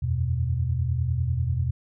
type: chord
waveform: sine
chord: E suspended second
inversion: none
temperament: equal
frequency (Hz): 82.41 / 92.5 / 123.47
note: E2 / F#2 / B2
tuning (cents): 0 / 0 / 0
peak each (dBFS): -26 / -30 / -25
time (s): 0.02-1.71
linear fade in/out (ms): 10
effects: none